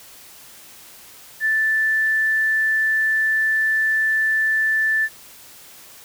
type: tone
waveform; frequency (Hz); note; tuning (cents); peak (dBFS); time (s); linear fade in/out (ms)
sine; 1760; A6; 0; -16; 1.4-5.09; 50
effects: white hiss -44 dBFS RMS until 6.04 s